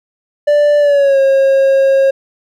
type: tone with pitch glide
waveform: triangle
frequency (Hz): 587 to 541.4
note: D5 to C#5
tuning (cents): -1 to -41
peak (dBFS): -5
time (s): 0.47-2.11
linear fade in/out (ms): 10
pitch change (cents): -140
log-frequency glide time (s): 0.79-1.19
effects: none